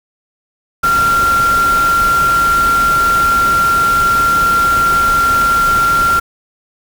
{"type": "tone in noise", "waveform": "sine", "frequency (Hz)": 1378, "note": "F6", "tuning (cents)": -24, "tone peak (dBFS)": -9, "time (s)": [0.83, 6.2], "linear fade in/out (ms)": 10, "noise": "pink", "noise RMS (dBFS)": -22, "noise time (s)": [0.83, 6.2], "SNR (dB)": 10, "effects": []}